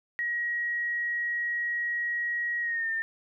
sine tone with pitch glide, 1900 to 1805.8 Hz, A#6 to A6, +33 to +44 cents, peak -27 dBFS, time 0.19-3.02 s, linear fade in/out 0 ms, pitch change -89 cents, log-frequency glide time 2.61-2.9 s, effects none

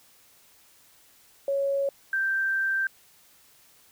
sine tone pair in turn, 554.4 / 1568.1 Hz, C#5 / G6, 0 / 0 cents, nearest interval octave + tritone, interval 1800 cents, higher second, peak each -23 dBFS, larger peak neither, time 1.48-1.89 / 2.13-2.87 s, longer second, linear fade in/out 2 ms, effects white hiss -58 dBFS RMS until 3.91 s

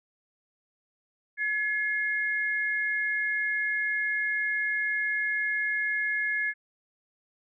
sine tone pair together, 1700 / 2142 Hz, G#6 / C7, +40 / +40 cents, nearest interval major third, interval 400 cents, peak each -27 / -30 dBFS, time 1.37-6.54 s, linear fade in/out 50 ms, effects none

